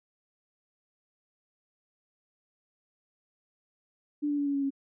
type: tone with pitch steps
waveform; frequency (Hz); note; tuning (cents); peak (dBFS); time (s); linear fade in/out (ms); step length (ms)
sine; 293.7 / 289.8 / 286 / 282.2 / 278.5 / 274.8; D4 / D4 / D4 / C#4 / C#4 / C#4; 0 / -23 / -46 / +31 / +8 / -15; -26; 4.22-4.706; 20; 81
effects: none